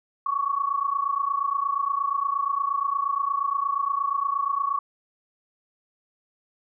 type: tone pair together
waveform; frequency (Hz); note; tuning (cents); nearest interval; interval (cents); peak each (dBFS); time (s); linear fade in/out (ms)
sine; 1106.5 / 1135; C#6 / C#6; -3 / +41; unison; 44; -25 / -26; 0.26-4.79; 5
effects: none